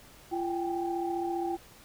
sine tone cluster, 342.5 / 775 / 810 Hz, F4 / G5 / G#5, -34 / -20 / -43 cents, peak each -31 / -34 / -39 dBFS, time 0.31-1.57 s, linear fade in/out 20 ms, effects pink hiss -54 dBFS RMS until 1.84 s

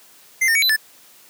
square tone with pitch steps, 2081 / 1821 / 2250 / 4005 / 1748 Hz, C7 / A#6 / C#7 / B7 / A6, -10 / -41 / +25 / +23 / -12 cents, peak -15 dBFS, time 0.41-0.765 s, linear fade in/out 10 ms, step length 71 ms, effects white hiss -49 dBFS RMS until 1.29 s + high-pass 150 Hz 12 dB/octave

